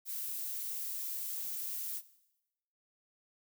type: noise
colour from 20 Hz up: violet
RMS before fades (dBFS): -39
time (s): 0.05-2.02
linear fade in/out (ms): 50
effects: noise-tail reverb RT60 0.9 s tail -17 dB re dry